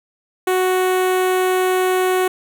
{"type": "tone with notch filter", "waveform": "sawtooth", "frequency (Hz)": 370, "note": "F#4", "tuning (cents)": 0, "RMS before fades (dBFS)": -17, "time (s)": [0.47, 2.28], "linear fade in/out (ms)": 5, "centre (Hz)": 5000, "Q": 1, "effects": []}